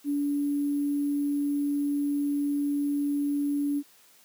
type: tone with sample-and-hold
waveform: sine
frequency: 287.2 Hz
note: D4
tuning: 39 cents flat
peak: -24 dBFS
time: 0.04-3.83 s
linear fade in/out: 50 ms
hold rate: 11025 Hz
effects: white hiss -58 dBFS RMS until 4.24 s + high-pass 150 Hz 12 dB/octave